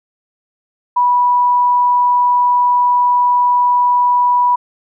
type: tone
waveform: sine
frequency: 980 Hz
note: B5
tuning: 14 cents flat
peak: -9 dBFS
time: 0.96-4.56 s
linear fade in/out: 10 ms
effects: none